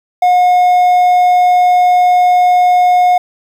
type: tone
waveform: triangle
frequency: 721 Hz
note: F#5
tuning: 45 cents flat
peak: -4 dBFS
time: 0.22-3.18 s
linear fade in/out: 5 ms
effects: 7-bit